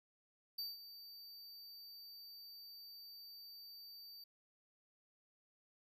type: tone with ADSR envelope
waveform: square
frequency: 4624 Hz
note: D8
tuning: 28 cents flat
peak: -40 dBFS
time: 0.58-4.24 s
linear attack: 8 ms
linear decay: 180 ms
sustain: -13 dB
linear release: 4 ms
effects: none